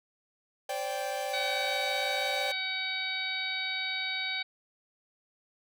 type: chord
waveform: 45% pulse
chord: C suspended second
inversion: none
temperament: equal with one note detuned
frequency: 523.3 / 578.9 / 784 Hz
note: C5 / D5 / G5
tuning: 0 / -25 / 0 cents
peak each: -38 / -36 / -35 dBFS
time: 0.69-2.52 s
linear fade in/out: 5 ms
type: harmonic tone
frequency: 758 Hz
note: F#5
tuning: 42 cents sharp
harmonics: 1 / 2 / 3 / 4 / 5 / 6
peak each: -44 / -40 / -34 / -46 / -35 / -40 dBFS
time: 1.33-4.43 s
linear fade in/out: 10 ms
effects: none